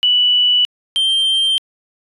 sine / triangle tone pair in turn, 2960 / 3152 Hz, F#7 / G7, 0 / +9 cents, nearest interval minor second, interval 109 cents, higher second, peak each -10 / -11 dBFS, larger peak first, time 0.03-0.65 / 0.96-1.58 s, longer neither, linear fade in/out 0 ms, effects resampled to 24000 Hz

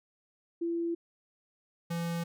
sine / square tone pair in turn, 337.8 / 169.22 Hz, E4 / E3, +42 / +46 cents, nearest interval octave, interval 1196 cents, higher first, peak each -29 / -32 dBFS, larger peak first, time 0.61-0.95 / 1.9-2.24 s, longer neither, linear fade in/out 10 ms, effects none

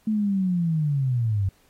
sine linear sweep, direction down, 220 to 93 Hz, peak -20 dBFS, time 0.07-1.49 s, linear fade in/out 5 ms, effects pink hiss -62 dBFS RMS until 1.69 s + AAC 48 kbps

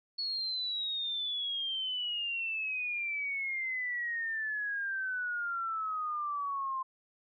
sine exponential sweep, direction down, 4393 to 1045 Hz, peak -32 dBFS, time 0.18-6.83 s, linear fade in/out 10 ms, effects none

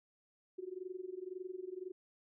sine tone with amplitude modulation, 369.3 Hz, F#4, 3 cents flat, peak -38 dBFS, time 0.58-1.92 s, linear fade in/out 10 ms, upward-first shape sine, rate 21.9 Hz, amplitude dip 90%, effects none

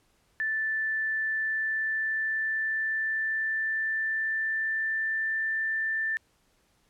sine tone with pitch glide, 1760 to 1776.3 Hz, A6 to A6, 0 to +16 cents, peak -26 dBFS, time 0.4-6.17 s, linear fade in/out 0 ms, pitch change +16 cents, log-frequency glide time 1.16-5.46 s, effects pink hiss -68 dBFS RMS until 6.89 s + low-pass 12000 Hz 12 dB/octave

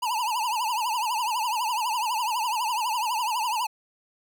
square tone with vibrato, 923 Hz, A#5, 17 cents flat, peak -25 dBFS, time 0.02-3.67 s, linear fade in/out 10 ms, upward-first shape triangle, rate 12 Hz, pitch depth 180 cents each way, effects none

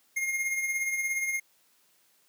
square tone with tremolo, 2134 Hz, C7, 34 cents sharp, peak -26 dBFS, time 0.16-1.4 s, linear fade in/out 10 ms, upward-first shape triangle, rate 17 Hz, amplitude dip 55%, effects white hiss -66 dBFS RMS until 2.28 s + high-pass 150 Hz 12 dB/octave

